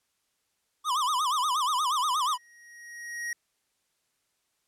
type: tone with vibrato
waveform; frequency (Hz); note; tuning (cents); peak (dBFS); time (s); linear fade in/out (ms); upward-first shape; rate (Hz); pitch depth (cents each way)
square; 1108.7; C#6; 0; -25; 0.84-2.38; 50; sine; 8.4; 220
type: tone with exponential growth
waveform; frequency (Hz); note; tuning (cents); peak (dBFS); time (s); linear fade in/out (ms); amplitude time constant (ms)
square; 1888; A#6; +22; -30; 1.99-3.33; 2; 290
effects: white hiss -75 dBFS RMS until 4.67 s + low-pass 11000 Hz 12 dB/octave